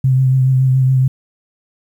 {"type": "tone with vibrato", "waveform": "sine", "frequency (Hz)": 130.81, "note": "C3", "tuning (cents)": 0, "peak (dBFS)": -9, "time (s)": [0.04, 1.08], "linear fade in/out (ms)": 5, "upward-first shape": "triangle", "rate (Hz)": 7.1, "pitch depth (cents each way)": 30, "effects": ["8-bit"]}